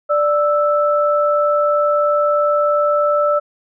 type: tone pair together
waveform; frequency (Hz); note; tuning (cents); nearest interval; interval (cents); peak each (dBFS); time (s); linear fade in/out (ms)
sine; 588.7 / 1318.5; D5 / E6; +4 / 0; octave + major second; 1396; -14 / -17; 0.09-3.4; 20
effects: none